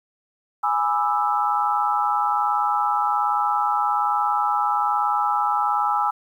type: chord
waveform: sine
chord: E dominant seventh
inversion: first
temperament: equal with one note detuned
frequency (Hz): 830.6 / 987.8 / 1197.3 / 1318.5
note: G#5 / B5 / D6 / E6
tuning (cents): 0 / 0 / +33 / 0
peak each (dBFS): -22 / -26 / -28 / -23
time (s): 0.63-6.11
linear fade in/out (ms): 10
effects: 9-bit